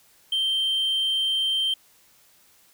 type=tone; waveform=triangle; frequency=3136 Hz; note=G7; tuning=in tune; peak=-19 dBFS; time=0.32-1.74 s; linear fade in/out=5 ms; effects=tanh soft clip ceiling -15 dBFS + white hiss -58 dBFS RMS until 2.73 s